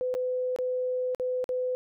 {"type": "tone with dropouts", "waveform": "sine", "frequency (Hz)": 505, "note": "B4", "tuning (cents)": 39, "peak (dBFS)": -26, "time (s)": [0.01, 1.75], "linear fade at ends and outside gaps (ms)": 0, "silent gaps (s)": [[0.141, 0.15], [0.562, 0.587], [1.148, 1.198], [1.442, 1.491]], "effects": []}